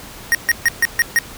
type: tone bursts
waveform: square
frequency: 1868 Hz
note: A#6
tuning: 3 cents sharp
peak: -11 dBFS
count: 6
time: 0.32-1.188 s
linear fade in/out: 0 ms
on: 28 ms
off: 140 ms
effects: pink hiss -36 dBFS RMS until 1.37 s